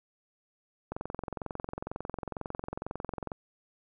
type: click train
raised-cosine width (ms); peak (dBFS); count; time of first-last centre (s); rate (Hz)
1; -21; 54; 0.92-3.318; 22.1
effects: none